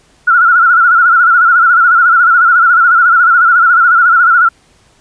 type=tone with vibrato; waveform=sine; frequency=1396.9 Hz; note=F6; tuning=in tune; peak=-4 dBFS; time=0.27-4.49 s; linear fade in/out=10 ms; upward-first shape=sine; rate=14 Hz; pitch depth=92 cents each way; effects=pink hiss -49 dBFS RMS until 5 s + resampled to 22050 Hz